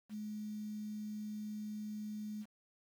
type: tone with quantisation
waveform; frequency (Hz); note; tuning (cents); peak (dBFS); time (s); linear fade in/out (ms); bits
sine; 211.8; G#3; +34; -40; 0.09-2.46; 50; 10
effects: none